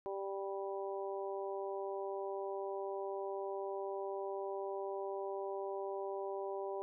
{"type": "harmonic tone", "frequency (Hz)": 196, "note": "G3", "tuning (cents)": 0, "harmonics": [2, 3, 4, 5], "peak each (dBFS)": [-40, -44, -46, -48], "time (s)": [0.06, 6.82], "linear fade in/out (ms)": 0, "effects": []}